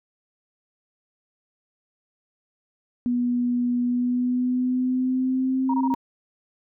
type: tone with pitch glide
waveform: sine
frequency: 244 to 263 Hz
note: B3 to C4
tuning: -21 to +9 cents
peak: -20 dBFS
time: 3.06-5.94 s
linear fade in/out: 0 ms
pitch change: +130 cents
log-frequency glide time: 3.83-5.7 s
type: tone bursts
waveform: sine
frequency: 944 Hz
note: A#5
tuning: 22 cents sharp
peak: -24 dBFS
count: 4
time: 5.69-5.949 s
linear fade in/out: 5 ms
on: 49 ms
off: 21 ms
effects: none